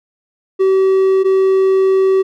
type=tone pair in turn; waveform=triangle; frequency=382.4 / 382.4 Hz; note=G4 / G4; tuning=-43 / -43 cents; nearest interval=unison; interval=0 cents; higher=neither; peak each=-7 dBFS; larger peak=neither; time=0.59-1.24 / 1.24-2.23 s; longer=second; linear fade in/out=20 ms; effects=none